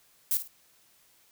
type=noise with echo; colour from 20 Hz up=violet; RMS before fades=-26 dBFS; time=0.31-0.37 s; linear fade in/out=0 ms; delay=53 ms; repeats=2; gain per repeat=-11 dB; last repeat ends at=0.476 s; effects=white hiss -63 dBFS RMS until 1.31 s